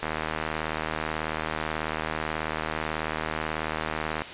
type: click train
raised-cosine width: 0.5 ms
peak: -13 dBFS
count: 329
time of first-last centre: 0.03-4.219 s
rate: 78.3 Hz
effects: white hiss -38 dBFS RMS until 4.33 s + resampled to 8000 Hz